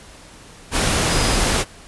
sine tone in noise, 4978 Hz, D#8, in tune, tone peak -28 dBFS, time 1.07-1.39 s, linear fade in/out 50 ms, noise pink, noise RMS -18 dBFS, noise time 0.71-1.65 s, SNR -13 dB, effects pink hiss -43 dBFS RMS until 1.87 s + resampled to 24000 Hz

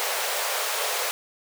pink high-pass noise, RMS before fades -27 dBFS, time 0-1.11 s, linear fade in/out 0 ms, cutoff 460 Hz, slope 48 dB/octave, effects none

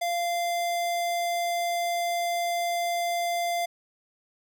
square tone, 692 Hz, F5, 16 cents flat, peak -26 dBFS, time 0.01-3.66 s, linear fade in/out 10 ms, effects none

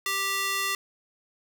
square tone with high-pass filter, 392 Hz, G4, in tune, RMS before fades -28 dBFS, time 0.06-0.75 s, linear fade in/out 2 ms, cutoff 1600 Hz, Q 0.94, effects none

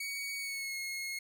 sawtooth tone with pitch glide, 2246 to 2162 Hz, C#7 to C#7, +22 to -44 cents, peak -33 dBFS, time 0-1.19 s, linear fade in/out 5 ms, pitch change -66 cents, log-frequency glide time 0.37-0.76 s, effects none

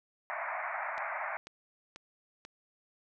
pink band-pass noise, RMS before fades -37 dBFS, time 0.3-1.37 s, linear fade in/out 0 ms, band 610 to 2300 Hz, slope 96 dB/octave
click train, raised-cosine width 0.2 ms, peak -29 dBFS, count 4, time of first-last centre 0.98-2.451 s, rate 2.04 Hz
effects none

